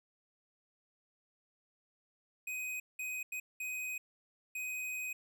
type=tone bursts at uneven times; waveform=square; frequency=2508 Hz; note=D#7; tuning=13 cents sharp; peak=-38 dBFS; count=5; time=2.47-2.8 / 2.99-3.23 / 3.32-3.4 / 3.6-3.98 / 4.55-5.13 s; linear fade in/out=5 ms; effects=none